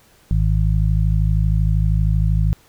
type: harmonic tone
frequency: 52.8 Hz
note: G#1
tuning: 29 cents sharp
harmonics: 1 / 2 / 3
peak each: -16 / -19 / -21 dBFS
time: 0.31-2.53 s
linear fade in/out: 0 ms
effects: pink hiss -53 dBFS RMS until 2.68 s

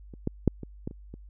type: clicks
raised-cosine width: 3 ms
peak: -30 / -14 / -7 / -24 / -19 / -30 / -28 dBFS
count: 7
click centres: 0.138 / 0.274 / 0.477 / 0.633 / 0.875 / 0.911 / 1.14 s
effects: added 50 Hz sine -45 dBFS peak until 1.29 s

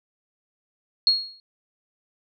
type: tone with exponential decay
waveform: sine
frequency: 4300 Hz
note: C8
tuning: 47 cents sharp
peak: -12 dBFS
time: 1.07-1.4 s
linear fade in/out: 1 ms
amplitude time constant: 71 ms
effects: none

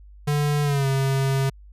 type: tone with pitch glide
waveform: square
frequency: 146.83 to 135.42 Hz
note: D3 to C#3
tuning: 0 to -40 cents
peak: -20 dBFS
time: 0.27-1.5 s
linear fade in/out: 10 ms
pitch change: -140 cents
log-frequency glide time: 0.63-0.87 s
effects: added 50 Hz sine -43 dBFS peak until 1.72 s + resampled to 32000 Hz

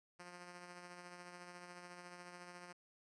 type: tone with tremolo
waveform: 5% pulse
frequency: 177 Hz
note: F3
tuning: 23 cents sharp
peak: -39 dBFS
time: 0.19-2.73 s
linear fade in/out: 10 ms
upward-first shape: triangle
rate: 14 Hz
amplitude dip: 45%
effects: resampled to 22050 Hz

